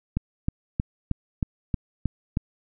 click train, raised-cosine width 5 ms, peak -11 dBFS, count 8, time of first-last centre 0.17-2.371 s, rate 3.18 Hz, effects none

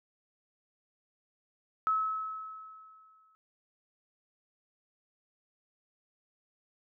sine tone with exponential decay, 1293 Hz, E6, 34 cents flat, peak -24 dBFS, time 1.87-3.35 s, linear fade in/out 0 ms, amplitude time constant 320 ms, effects none

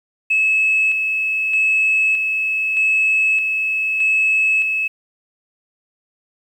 sine tone with tremolo, 2592 Hz, E7, 30 cents flat, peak -12 dBFS, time 0.3-4.88 s, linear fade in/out 10 ms, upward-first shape square, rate 0.81 Hz, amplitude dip 40%, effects tanh soft clip ceiling -8 dBFS + 8-bit

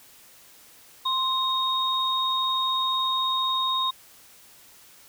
sine tone pair together, 1047 / 3731 Hz, C6 / A#7, +1 / +1 cents, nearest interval octave + minor seventh, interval 2200 cents, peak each -25 dBFS, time 1.05-3.91 s, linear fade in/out 10 ms, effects white hiss -52 dBFS RMS until 5.08 s

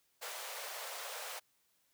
pink high-pass noise, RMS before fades -44 dBFS, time 0.21-1.4 s, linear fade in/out 20 ms, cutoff 480 Hz, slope 48 dB/octave, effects white hiss -75 dBFS RMS until 1.93 s

